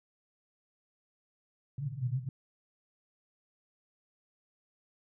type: band-pass noise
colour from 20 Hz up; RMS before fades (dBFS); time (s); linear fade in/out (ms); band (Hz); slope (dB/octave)
white; -35; 1.78-2.29; 2; 120 to 140; 96
effects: none